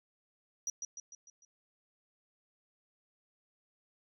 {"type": "tone with echo", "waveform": "sine", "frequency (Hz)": 5810, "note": "F#8", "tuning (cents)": -32, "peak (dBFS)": -30, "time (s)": [0.67, 0.7], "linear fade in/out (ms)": 2, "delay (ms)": 150, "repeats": 5, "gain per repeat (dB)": -6, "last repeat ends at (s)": 1.45, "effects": ["tanh soft clip ceiling -32 dBFS"]}